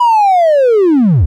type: linear sweep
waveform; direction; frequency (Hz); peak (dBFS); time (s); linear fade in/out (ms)
triangle; down; 987.8 to 61.74; -3; 0-1.26; 10
effects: tanh soft clip ceiling -1 dBFS